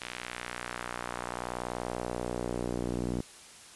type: tone with band-pass filter sweep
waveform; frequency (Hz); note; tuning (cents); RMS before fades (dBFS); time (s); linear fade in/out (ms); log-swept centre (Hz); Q
sawtooth; 60.6; B1; -32; -36; 0.01-3.21; 5; 2700 to 270; 1.2
effects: white hiss -51 dBFS RMS until 3.75 s + resampled to 24000 Hz